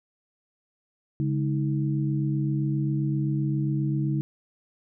sine tone cluster, 141.6 / 209.2 / 318 Hz, C#3 / G#3 / D#4, +37 / +13 / +38 cents, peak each -24 / -32 / -30 dBFS, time 1.2-4.21 s, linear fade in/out 0 ms, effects none

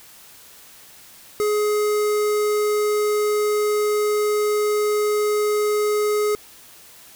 square tone with notch filter, 420 Hz, G#4, 19 cents sharp, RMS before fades -20 dBFS, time 1.4-6.35 s, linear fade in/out 0 ms, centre 3100 Hz, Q 1.3, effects white hiss -46 dBFS RMS until 7.15 s

